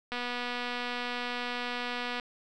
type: click train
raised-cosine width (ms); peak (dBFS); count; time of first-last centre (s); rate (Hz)
0.3; -19; 508; 0.12-2.198; 244
effects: none